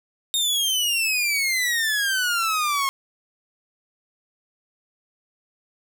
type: exponential sweep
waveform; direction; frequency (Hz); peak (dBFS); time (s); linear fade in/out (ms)
sawtooth; down; 3716 to 1076; -17; 0.34-2.89; 0
effects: none